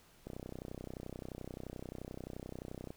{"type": "click train", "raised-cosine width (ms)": 2, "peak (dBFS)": -30, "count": 84, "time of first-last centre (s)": [0.27, 2.905], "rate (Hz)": 31.5, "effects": ["pink hiss -64 dBFS RMS until 2.96 s"]}